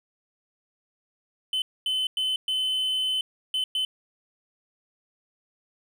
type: tone bursts at uneven times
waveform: triangle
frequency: 3043 Hz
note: F#7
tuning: 48 cents sharp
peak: -22 dBFS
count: 6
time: 1.53-1.62 / 1.86-2.07 / 2.17-2.36 / 2.48-3.21 / 3.54-3.64 / 3.75-3.85 s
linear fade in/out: 2 ms
effects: none